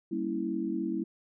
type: chord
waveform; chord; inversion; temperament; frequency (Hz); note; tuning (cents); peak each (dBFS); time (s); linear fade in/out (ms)
sine; G diminished seventh; none; equal with one note detuned; 196 / 233.1 / 277.2 / 327.7; G3 / Bb3 / Db4 / Fb4; 0 / 0 / 0 / -10; -36 / -36 / -37 / -32; 0.11-1.04; 10
effects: none